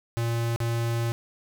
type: tone with dropouts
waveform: square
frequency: 116.54 Hz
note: A#2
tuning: in tune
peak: -25 dBFS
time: 0.17-1.12 s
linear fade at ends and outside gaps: 0 ms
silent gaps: 0.561-0.603 s
effects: none